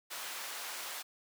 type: high-pass noise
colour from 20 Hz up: pink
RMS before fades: -42 dBFS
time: 0.1-1.03 s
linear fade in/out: 20 ms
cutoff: 940 Hz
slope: 12 dB/octave
effects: none